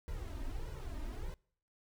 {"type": "noise with flanger", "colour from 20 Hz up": "brown", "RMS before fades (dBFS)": -41, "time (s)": [0.08, 1.34], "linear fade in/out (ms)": 0, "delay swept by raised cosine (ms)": [2, 3.3], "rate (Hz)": 1.6, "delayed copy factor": 0.9, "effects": ["noise-tail reverb RT60 0.6 s tail -25 dB re dry"]}